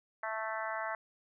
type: harmonic tone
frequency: 220.2 Hz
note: A3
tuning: 2 cents sharp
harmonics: 3 / 4 / 5 / 6 / 7 / 8 / 9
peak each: -40 / -41 / -42 / -43 / -43 / -44 / -45 dBFS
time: 0.23-0.95 s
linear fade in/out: 2 ms
effects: none